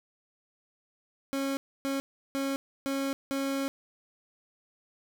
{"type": "tone bursts at uneven times", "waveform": "30% pulse", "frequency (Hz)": 273.5, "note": "C#4", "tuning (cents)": -23, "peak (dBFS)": -26, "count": 5, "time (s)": [[1.33, 1.57], [1.85, 2], [2.35, 2.56], [2.86, 3.13], [3.31, 3.68]], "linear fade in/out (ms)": 0, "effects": []}